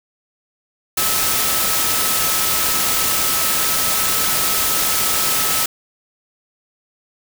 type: tone in noise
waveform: sine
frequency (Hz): 1295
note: E6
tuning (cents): -31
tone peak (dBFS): -28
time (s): 0.97-5.66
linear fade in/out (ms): 5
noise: white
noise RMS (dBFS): -18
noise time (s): 0.97-5.66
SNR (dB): -13
effects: none